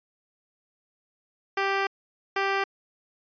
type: tone bursts at uneven times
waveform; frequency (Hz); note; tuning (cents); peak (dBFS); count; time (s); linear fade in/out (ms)
10% pulse; 392; G4; 0; -15; 2; 1.57-1.87 / 2.36-2.64; 5
effects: resampled to 11025 Hz